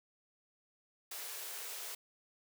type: high-pass noise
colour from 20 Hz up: white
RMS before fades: -44 dBFS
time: 1.11-1.95 s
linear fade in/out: 5 ms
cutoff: 360 Hz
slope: 96 dB/octave
effects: none